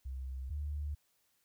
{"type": "tone pair in turn", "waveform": "sine", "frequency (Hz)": [65.41, 73.38], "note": ["C2", "D2"], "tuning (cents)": [0, -1], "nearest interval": "major second", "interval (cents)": 199, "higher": "second", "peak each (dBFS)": [-38, -35], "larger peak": "second", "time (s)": [[0.05, 0.5], [0.5, 0.95]], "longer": "neither", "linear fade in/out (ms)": 10, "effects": ["white hiss -75 dBFS RMS until 1.44 s"]}